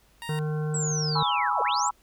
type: tone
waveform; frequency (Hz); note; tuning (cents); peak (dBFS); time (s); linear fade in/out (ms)
15% pulse; 932.3; A#5; 0; -29; 0.22-0.39; 0
type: harmonic tone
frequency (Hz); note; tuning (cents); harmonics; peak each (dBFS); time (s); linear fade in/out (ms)
152.8; D#3; -31; 1 / 3 / 5 / 7 / 9 / 10; -26 / -34 / -43 / -46 / -47 / -46; 0.29-1.23; 2
type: linear two-way sweep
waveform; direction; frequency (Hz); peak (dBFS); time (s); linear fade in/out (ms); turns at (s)
sine; down then up; 7940 to 418.9 to 7940; -28; 0.74-1.89; 5; 1.61
type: chord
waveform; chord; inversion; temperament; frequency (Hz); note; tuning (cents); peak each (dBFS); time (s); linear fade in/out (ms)
sine; C# minor seventh; second; equal; 830.6 / 987.8 / 1108.7 / 1318.5; G#5 / B5 / C#6 / E6; 0 / 0 / 0 / 0; -28 / -27 / -31 / -30; 1.15-1.91; 10
effects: added 50 Hz sine -62 dBFS peak until 2.02 s + pink hiss -62 dBFS RMS until 2.02 s